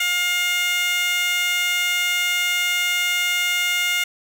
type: tone with high-pass filter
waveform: 15% pulse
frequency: 710 Hz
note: F5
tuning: 28 cents sharp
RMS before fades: -21 dBFS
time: 0-4.04 s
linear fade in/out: 5 ms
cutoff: 2200 Hz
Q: 1.6
effects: none